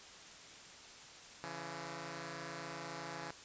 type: tone pair together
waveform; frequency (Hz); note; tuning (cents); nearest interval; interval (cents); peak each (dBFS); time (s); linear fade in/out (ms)
5% pulse; 140 / 167.89; C#3 / E3; +18 / +32; minor third; 314; -36 / -34; 1.44-3.31; 0
effects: white hiss -54 dBFS RMS until 3.44 s + resampled to 16000 Hz